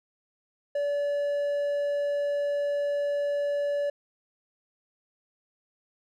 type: tone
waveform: triangle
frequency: 575 Hz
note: D5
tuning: 37 cents flat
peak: -23 dBFS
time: 0.75-3.9 s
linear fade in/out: 5 ms
effects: none